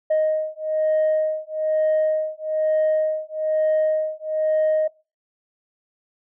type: beating tone pair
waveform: sine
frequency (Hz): 622.3 / 623.4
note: D#5 / D#5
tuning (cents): 0 / +3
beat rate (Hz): 1.1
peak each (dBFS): -20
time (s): 0.1-4.88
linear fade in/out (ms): 10
effects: noise-tail reverb RT60 0.3 s tail -22 dB re dry + tanh soft clip ceiling -14 dBFS